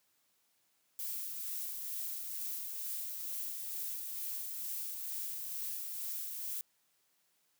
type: noise with tremolo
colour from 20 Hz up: violet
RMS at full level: -39 dBFS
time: 0.99-6.61 s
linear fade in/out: 0 ms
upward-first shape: sine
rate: 2.2 Hz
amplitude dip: 30%
effects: white hiss -75 dBFS RMS until 7.59 s + high-pass 100 Hz 12 dB/octave